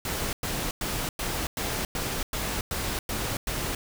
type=noise bursts; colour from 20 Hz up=pink; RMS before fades=-30 dBFS; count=10; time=0.05-3.75 s; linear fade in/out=2 ms; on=280 ms; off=100 ms; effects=none